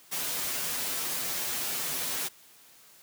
white noise with comb filter, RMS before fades -32 dBFS, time 0.11-2.29 s, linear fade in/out 20 ms, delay 9.4 ms, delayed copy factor -0.65, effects white hiss -56 dBFS RMS until 3.02 s + high-pass 100 Hz 12 dB/octave

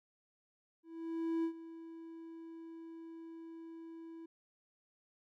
triangle tone with ADSR envelope, 329 Hz, E4, 3 cents flat, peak -29 dBFS, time 0.83-4.26 s, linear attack 610 ms, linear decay 86 ms, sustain -16 dB, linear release 6 ms, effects none

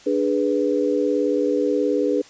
sine chord, G# diminished, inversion second, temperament equal, 293.7 / 415.3 / 493.9 Hz, D4 / G#4 / B4, 0 / 0 / 0 cents, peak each -22 dBFS, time 0.06-2.22 s, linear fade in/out 10 ms, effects white hiss -47 dBFS RMS until 2.29 s + resampled to 16000 Hz

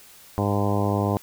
harmonic tone with a mistuned harmonic, 101.5 Hz, G#2, 39 cents flat, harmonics 1 / 2 / 3 / 4 / 5 / 6 / 7 / 8 / 9 / 10, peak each -24 / -27 / -29 / -30 / -31 / -32 / -32 / -33 / -34 / -34 dBFS, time 0.38-1.17 s, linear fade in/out 0 ms, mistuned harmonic 10, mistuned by +18 cents, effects white hiss -49 dBFS RMS until 1.22 s

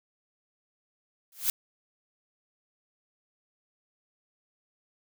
blue noise with exponential growth, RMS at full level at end -22 dBFS, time 1.32-1.5 s, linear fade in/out 2 ms, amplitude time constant 39 ms, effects none

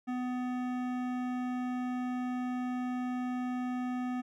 sine tone with hard clipping, 250 Hz, B3, 21 cents sharp, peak -34 dBFS, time 0.07-4.22 s, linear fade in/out 20 ms, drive 15 dB, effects none

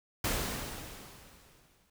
pink noise with exponential decay, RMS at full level -30 dBFS, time 0.24-1.9 s, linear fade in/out 5 ms, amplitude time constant 360 ms, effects none

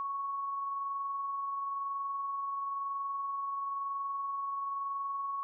sine tone with amplitude modulation, 1108.7 Hz, C#6, in tune, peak -32 dBFS, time 0-5.43 s, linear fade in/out 0 ms, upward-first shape sine, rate 21 Hz, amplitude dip 25%, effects none

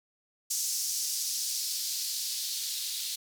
violet noise with band-pass filter sweep, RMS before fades -33 dBFS, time 0.5-3.16 s, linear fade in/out 10 ms, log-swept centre 5900 to 3900 Hz, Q 2.2, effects none

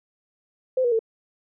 sine tone with pitch steps, 515 / 480.5 / 448.3 Hz, C5 / B4 / A4, -28 / -48 / +32 cents, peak -18 dBFS, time 0.77-0.992 s, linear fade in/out 5 ms, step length 74 ms, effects none

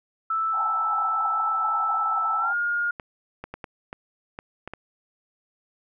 sine tone with pitch glide, 1318.5 to 1421.3 Hz, E6 to F6, 0 to +30 cents, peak -22 dBFS, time 0.3-2.91 s, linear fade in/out 5 ms, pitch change +130 cents, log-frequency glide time 2.39-2.53 s
pink band-pass noise, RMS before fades -32 dBFS, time 0.52-2.55 s, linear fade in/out 50 ms, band 770 to 890 Hz, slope 96 dB/octave
clicks, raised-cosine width 0.5 ms, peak -20 dBFS, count 8, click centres 2.998 / 3.44 / 3.54 / 3.642 / 3.929 / 4.389 / 4.676 / 4.736 s
effects none

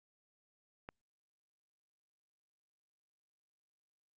click, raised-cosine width 0.5 ms, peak -30 dBFS, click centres 0.889 s, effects Opus 48 kbps

